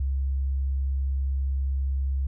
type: tone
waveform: sine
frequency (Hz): 67.5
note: C#2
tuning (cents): -45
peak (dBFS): -23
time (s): 0-2.27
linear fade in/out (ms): 5
effects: none